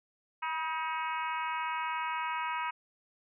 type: harmonic tone with a mistuned harmonic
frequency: 316.8 Hz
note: D#4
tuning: 31 cents sharp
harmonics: 3 / 4 / 5 / 6 / 7 / 8 / 9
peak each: -34 / -38 / -42 / -46 / -42 / -43 / -49 dBFS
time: 0.42-2.71 s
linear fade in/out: 10 ms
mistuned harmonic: 3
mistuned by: +29 cents
effects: none